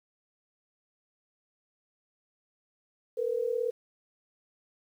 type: tone pair together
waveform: sine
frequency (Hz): 455.6 / 493.9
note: A#4 / B4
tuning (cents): -40 / 0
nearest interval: minor second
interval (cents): 140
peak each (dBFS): -30 / -30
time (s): 3.17-3.71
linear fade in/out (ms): 10
effects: 10-bit